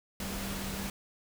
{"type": "tone in noise", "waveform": "sine", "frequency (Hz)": 196, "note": "G3", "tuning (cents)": 0, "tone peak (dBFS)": -39, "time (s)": [0.2, 0.9], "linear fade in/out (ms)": 2, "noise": "pink", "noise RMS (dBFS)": -38, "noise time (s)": [0.2, 0.9], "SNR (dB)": -4, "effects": []}